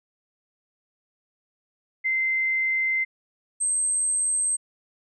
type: tone pair in turn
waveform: sine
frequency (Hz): 2076 / 8304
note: C7 / C9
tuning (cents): -14 / -14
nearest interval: 2 octaves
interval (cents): 2400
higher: second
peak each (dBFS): -21 / -21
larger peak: neither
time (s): 2.04-3.05 / 3.6-4.57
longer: first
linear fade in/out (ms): 20
effects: none